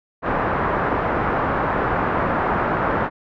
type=low-pass noise; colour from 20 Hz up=white; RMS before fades=-21 dBFS; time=0.22-3.1 s; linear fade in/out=50 ms; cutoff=1400 Hz; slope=24 dB/octave; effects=none